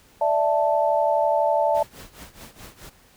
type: chord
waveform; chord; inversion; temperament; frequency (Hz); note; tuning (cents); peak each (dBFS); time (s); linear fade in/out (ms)
sine; D suspended second; none; equal; 587.3 / 659.3 / 880; D5 / E5 / A5; 0 / 0 / 0; -22; 0.21-1.83; 5
type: noise with tremolo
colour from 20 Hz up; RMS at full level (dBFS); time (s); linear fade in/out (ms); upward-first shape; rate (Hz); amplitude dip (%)
pink; -40; 1.74-2.9; 10; triangle; 4.7; 100
effects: pink hiss -55 dBFS RMS until 3.16 s